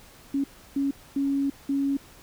sine tone bursts at uneven times, 277.3 Hz, C#4, 1 cent sharp, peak -22 dBFS, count 4, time 0.34-0.44 / 0.76-0.91 / 1.16-1.5 / 1.69-1.97 s, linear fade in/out 5 ms, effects pink hiss -51 dBFS RMS until 2.22 s

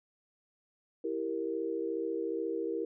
sine chord, E diminished, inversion none, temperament equal, 329.6 / 392 / 466.2 Hz, E4 / G4 / Bb4, 0 / 0 / 0 cents, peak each -36 / -37 / -35 dBFS, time 1.04-2.85 s, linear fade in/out 5 ms, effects none

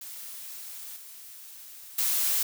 blue noise with level steps, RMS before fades -41 / -46 / -26 dBFS, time 0.01-2.43 s, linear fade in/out 5 ms, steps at 0.96 / 1.98 s, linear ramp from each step 5 ms, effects none

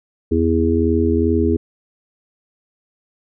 harmonic tone with a mistuned harmonic, 82.41 Hz, E2, in tune, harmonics 1 / 3 / 4 / 5, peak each -19 / -19 / -19 / -19 dBFS, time 0.31-1.57 s, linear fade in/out 10 ms, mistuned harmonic 1, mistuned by +25 cents, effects none

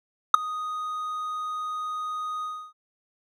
triangle tone with ADSR envelope, 1244 Hz, D#6, 1 cent flat, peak -3 dBFS, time 0.34-2.73 s, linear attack 3 ms, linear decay 8 ms, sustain -24 dB, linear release 300 ms, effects none

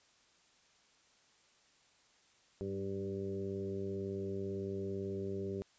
harmonic tone with a mistuned harmonic, 98 Hz, G2, in tune, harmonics 1 / 2 / 3 / 4 / 5 / 6, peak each -44 / -43 / -48 / -39 / -50 / -53 dBFS, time 2.61-5.62 s, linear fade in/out 0 ms, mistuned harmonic 2, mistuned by -30 cents, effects white hiss -68 dBFS RMS until 5.78 s + resampled to 16000 Hz

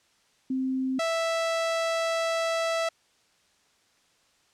sine / sawtooth tone pair in turn, 261.6 / 659.2 Hz, C4 / E5, 0 / 0 cents, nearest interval octave + major third, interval 1600 cents, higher second, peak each -25 / -21 dBFS, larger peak second, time 0.5-0.99 / 0.99-2.89 s, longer second, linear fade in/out 5 ms, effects white hiss -65 dBFS RMS until 4.53 s + low-pass 7000 Hz 12 dB/octave

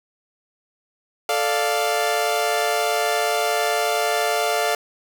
sawtooth chord, D minor, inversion second, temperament equal, 440 / 587.3 / 698.5 Hz, A4 / D5 / F5, 0 / 0 / 0 cents, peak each -21 / -21 / -18 dBFS, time 1.29-4.75 s, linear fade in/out 2 ms, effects none

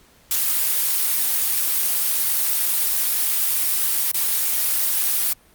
blue noise with dropouts, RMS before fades -20 dBFS, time 0.31-5.33 s, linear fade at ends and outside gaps 2 ms, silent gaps 4.116-4.143 s, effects pink hiss -54 dBFS RMS until 5.54 s + Opus 48 kbps

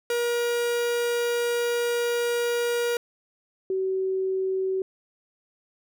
45% pulse / sine tone pair in turn, 476.4 / 379.4 Hz, A#4 / F#4, +38 / +43 cents, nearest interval major third, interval 395 cents, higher first, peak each -23 dBFS, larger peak neither, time 0.1-2.97 / 3.7-4.82 s, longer first, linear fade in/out 2 ms, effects none

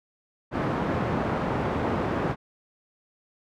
pink band-pass noise, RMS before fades -27 dBFS, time 0.51-2.36 s, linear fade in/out 50 ms, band 110 to 1200 Hz, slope 12 dB/octave, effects none

